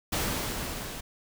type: noise with level ramp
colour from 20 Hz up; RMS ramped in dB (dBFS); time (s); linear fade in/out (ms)
pink; -28 to -39; 0.12-1.01; 10
effects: none